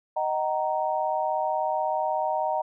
sine chord, D# minor, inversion none, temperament equal with one note detuned, 622.3 / 758.6 / 932.3 Hz, D#5 / F#5 / A#5, 0 / +43 / 0 cents, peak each -28 dBFS, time 0.16-2.62 s, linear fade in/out 10 ms, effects none

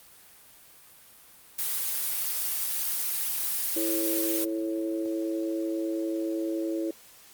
blue noise, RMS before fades -29 dBFS, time 1.58-4.45 s, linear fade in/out 10 ms
harmonic tone, 110 Hz, A2, in tune, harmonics 3 / 4 / 5, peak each -28 / -38 / -35 dBFS, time 3.76-6.91 s, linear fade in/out 5 ms
effects white hiss -53 dBFS RMS until 7.33 s + Opus 32 kbps

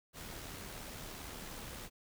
pink noise with amplitude modulation, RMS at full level -45 dBFS, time 0.13-1.9 s, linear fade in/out 50 ms, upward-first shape sine, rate 77.5 Hz, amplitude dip 35%, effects none

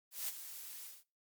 blue noise with ADSR envelope, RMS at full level -37 dBFS, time 0.11-1.04 s, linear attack 170 ms, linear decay 29 ms, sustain -11 dB, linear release 190 ms, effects noise-tail reverb RT60 0.3 s tail -21 dB re dry + MP3 96 kbps

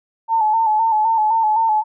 sine tone with vibrato, 880 Hz, A5, in tune, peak -13 dBFS, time 0.28-1.84 s, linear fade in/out 50 ms, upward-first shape square, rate 3.9 Hz, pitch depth 46 cents each way, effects none

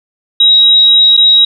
sine tone with dropouts, 3824 Hz, A#7, 43 cents sharp, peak -3 dBFS, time 0.4-1.45 s, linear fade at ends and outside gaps 5 ms, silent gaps 1.168-1.174 s, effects none

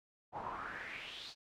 brown noise with band-pass filter sweep, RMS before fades -45 dBFS, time 0.32-1.35 s, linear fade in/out 50 ms, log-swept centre 760 to 4600 Hz, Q 4.8, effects none

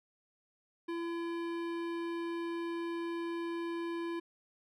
sine tone with hard clipping, 338 Hz, E4, 43 cents sharp, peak -37 dBFS, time 0.88-4.2 s, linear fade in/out 10 ms, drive 16 dB, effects none

